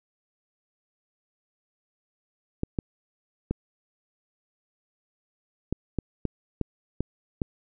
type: clicks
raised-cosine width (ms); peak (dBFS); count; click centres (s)
3; -13; 9; 2.634 / 2.788 / 3.51 / 5.726 / 5.987 / 6.253 / 6.613 / 7.006 / 7.418
effects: none